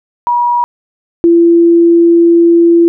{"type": "tone pair in turn", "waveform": "sine", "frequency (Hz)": [962, 338.9], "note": ["B5", "E4"], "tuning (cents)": [-46, 48], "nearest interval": "octave + tritone", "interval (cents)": 1806, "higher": "first", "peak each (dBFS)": [-8, -3], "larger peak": "second", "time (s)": [[0.27, 0.64], [1.24, 2.88]], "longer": "second", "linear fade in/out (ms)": 0, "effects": []}